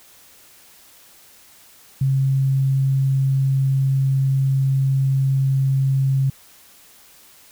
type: tone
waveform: sine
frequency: 134.9 Hz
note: C#3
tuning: 47 cents flat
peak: -15 dBFS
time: 2.01-6.3 s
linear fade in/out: 5 ms
effects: white hiss -49 dBFS RMS until 7.51 s